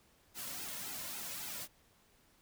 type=noise with flanger; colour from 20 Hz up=white; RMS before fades=-43 dBFS; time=0.34-1.68 s; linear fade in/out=50 ms; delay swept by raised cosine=1.7 to 2.59 ms; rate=3.6 Hz; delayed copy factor=-0.65; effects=pink hiss -68 dBFS RMS until 2.41 s